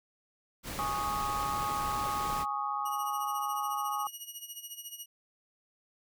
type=noise; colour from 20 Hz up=pink; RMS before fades=-39 dBFS; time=0.63-2.46 s; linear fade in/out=50 ms
type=chord; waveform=sine; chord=Ab suspended fourth; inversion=none; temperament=equal; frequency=830.6 / 1108.7 / 1244.5 Hz; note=Ab5 / Db6 / Eb6; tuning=0 / 0 / 0 cents; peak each=-35 dBFS; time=0.79-4.07 s; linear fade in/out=0 ms
type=tone with tremolo; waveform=10% pulse; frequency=2900 Hz; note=F#7; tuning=35 cents flat; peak=-31 dBFS; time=2.85-5.06 s; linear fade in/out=10 ms; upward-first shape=sine; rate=14 Hz; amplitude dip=75%
effects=none